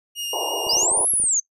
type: tone with vibrato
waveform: sawtooth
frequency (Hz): 2844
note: F7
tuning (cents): +31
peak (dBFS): -23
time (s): 0.15-0.86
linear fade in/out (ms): 50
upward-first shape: sine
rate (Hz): 5.8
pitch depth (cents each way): 12
type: band-pass noise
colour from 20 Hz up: white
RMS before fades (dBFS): -28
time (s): 0.33-1.05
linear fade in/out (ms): 2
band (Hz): 330 to 1000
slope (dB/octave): 96
type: clicks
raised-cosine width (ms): 2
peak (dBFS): -26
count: 10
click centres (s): 0.668 / 0.734 / 0.766 / 0.831 / 0.915 / 0.975 / 1.007 / 1.137 / 1.2 / 1.239
type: linear two-way sweep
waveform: sine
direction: up then down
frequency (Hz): 4587 to 11320 to 6170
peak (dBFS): -17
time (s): 0.69-1.4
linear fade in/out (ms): 5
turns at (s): 1.1
effects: noise-tail reverb RT60 0.1 s tail -23 dB re dry + resampled to 32000 Hz